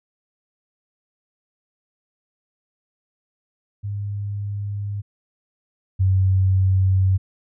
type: tone pair in turn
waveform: sine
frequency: 101.7 / 94.79 Hz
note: G#2 / F#2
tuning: -36 / +42 cents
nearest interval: minor second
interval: 122 cents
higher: first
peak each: -24 / -14 dBFS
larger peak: second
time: 3.83-5.02 / 5.99-7.18 s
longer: neither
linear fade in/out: 20 ms
effects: none